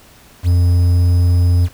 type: tone with quantisation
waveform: triangle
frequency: 87.9 Hz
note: F2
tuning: 12 cents sharp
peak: -7 dBFS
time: 0.43-1.69 s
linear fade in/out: 50 ms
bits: 6
effects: pink hiss -45 dBFS RMS until 1.73 s